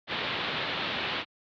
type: low-pass noise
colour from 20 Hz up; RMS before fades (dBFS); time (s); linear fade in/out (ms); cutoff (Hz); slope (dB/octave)
white; -32; 0.07-1.25; 50; 3900; 48
effects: high-pass 100 Hz 12 dB/octave